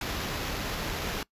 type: noise with sample-and-hold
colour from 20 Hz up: pink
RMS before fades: -33 dBFS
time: 0.01-1.23 s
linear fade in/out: 2 ms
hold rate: 8820 Hz
effects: noise-tail reverb RT60 0.1 s tail -22 dB re dry + resampled to 32000 Hz